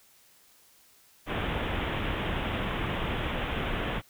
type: low-pass noise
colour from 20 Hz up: pink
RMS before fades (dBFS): -31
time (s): 1.26-4.02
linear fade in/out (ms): 50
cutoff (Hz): 3500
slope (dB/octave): 96
effects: white hiss -60 dBFS RMS until 4.09 s